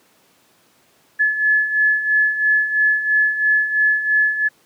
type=beating tone pair; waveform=sine; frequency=1714 / 1717 Hz; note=A6 / A6; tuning=-46 / -43 cents; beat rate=3 Hz; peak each=-21 / -15 dBFS; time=1.19-4.49 s; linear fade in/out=20 ms; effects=pink hiss -56 dBFS RMS until 4.65 s + high-pass 200 Hz 12 dB/octave